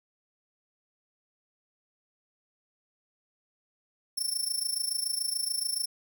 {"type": "tone with amplitude modulation", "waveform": "15% pulse", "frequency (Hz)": 5380, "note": "E8", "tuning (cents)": 34, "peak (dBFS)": -20, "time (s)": [4.17, 5.86], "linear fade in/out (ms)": 10, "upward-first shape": "sine", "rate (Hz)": 27, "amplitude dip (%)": 80, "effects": []}